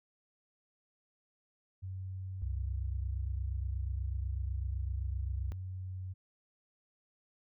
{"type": "tone with pitch glide", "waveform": "sine", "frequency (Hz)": [94.2, 93.06], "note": ["F#2", "F#2"], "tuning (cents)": [32, 10], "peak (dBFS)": -38, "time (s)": [1.82, 6.14], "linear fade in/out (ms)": 20, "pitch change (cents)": -22, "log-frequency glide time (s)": [2.65, 4.98]}
{"type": "tone", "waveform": "sine", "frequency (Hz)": 65.41, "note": "C2", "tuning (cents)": 0, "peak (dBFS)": -34, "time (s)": [2.42, 5.52], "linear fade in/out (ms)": 0}
{"effects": []}